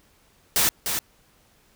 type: noise with echo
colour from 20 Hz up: white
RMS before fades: -20 dBFS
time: 0.56-0.69 s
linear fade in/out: 0 ms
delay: 300 ms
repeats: 1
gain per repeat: -6 dB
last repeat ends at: 0.99 s
effects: pink hiss -60 dBFS RMS until 1.75 s